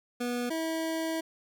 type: tone pair in turn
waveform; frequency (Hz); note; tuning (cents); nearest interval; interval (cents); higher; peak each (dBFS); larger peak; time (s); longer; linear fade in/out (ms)
25% pulse; 243.4 / 323.7; B3 / E4; -25 / -31; perfect fourth; 494; second; -26; neither; 0.2-0.5 / 0.5-1.21; second; 10
effects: none